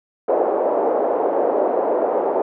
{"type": "band-pass noise", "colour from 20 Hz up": "white", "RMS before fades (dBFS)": -19, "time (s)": [0.28, 2.42], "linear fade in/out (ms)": 5, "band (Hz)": [380, 670], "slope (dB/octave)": 24, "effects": []}